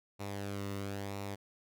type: tone with flanger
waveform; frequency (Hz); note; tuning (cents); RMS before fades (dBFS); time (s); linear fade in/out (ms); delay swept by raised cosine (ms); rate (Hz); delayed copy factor
sawtooth; 99.9; G2; +33; -40; 0.19-1.36; 20; 0.62 to 1.26; 1; -0.5
effects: none